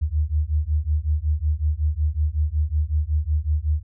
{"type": "beating tone pair", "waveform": "sine", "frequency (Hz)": [73.5, 78.9], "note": ["D2", "D#2"], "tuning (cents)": [2, 25], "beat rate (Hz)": 5.4, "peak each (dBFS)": -22, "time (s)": [0.01, 3.83], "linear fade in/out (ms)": 20, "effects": []}